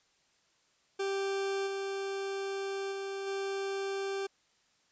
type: tone with level steps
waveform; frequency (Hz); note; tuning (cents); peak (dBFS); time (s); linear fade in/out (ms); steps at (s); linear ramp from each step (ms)
40% pulse; 392; G4; 0; -30 / -33 / -35 / -32; 0.99-4.27; 10; 1.66 / 2.91 / 3.26; 20
effects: white hiss -70 dBFS RMS until 4.91 s + resampled to 16000 Hz